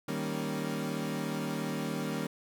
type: chord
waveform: 30% pulse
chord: Eb dominant seventh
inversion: none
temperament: equal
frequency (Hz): 155.56 / 196 / 233.1 / 277.2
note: Eb3 / G3 / Bb3 / Db4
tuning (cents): 0 / 0 / 0 / 0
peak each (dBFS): -35 / -35 / -35 / -36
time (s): 0.08-2.27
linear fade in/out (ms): 5
effects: none